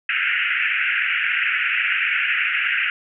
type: band-pass noise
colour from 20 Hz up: white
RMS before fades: -21 dBFS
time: 0.09-2.9 s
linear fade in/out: 2 ms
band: 1400 to 2800 Hz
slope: 96 dB/octave
effects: none